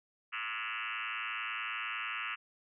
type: tone with frequency modulation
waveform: sine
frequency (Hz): 2009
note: B6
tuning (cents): +29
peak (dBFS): -35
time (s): 0.32-2.36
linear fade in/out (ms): 20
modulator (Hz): 111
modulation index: 7.6
effects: none